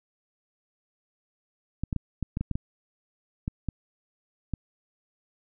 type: clicks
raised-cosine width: 5 ms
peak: -16 dBFS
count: 11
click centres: 1.836 / 1.928 / 1.963 / 2.227 / 2.371 / 2.41 / 2.513 / 2.555 / 3.479 / 3.687 / 4.537 s
effects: none